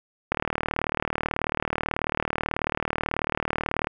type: click train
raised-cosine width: 0.5 ms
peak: -9 dBFS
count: 137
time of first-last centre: 0.32-3.871 s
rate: 38.3 Hz
effects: none